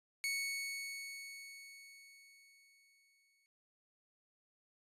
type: tone with exponential decay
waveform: sawtooth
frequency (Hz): 2217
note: C#7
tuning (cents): 0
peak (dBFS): -31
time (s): 0.24-3.46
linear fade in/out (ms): 0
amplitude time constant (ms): 700
effects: resampled to 32000 Hz